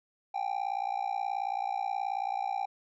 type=tone with amplitude modulation; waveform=triangle; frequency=789 Hz; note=G5; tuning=11 cents sharp; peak=-24 dBFS; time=0.34-2.66 s; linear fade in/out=10 ms; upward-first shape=sine; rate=58.6 Hz; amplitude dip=100%; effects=resampled to 16000 Hz